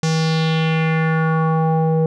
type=tone with low-pass filter sweep; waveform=square; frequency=160.3 Hz; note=E3; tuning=48 cents flat; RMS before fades=-17 dBFS; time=0.03-2.06 s; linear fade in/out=2 ms; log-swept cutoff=6300 to 550 Hz; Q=2.8; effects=none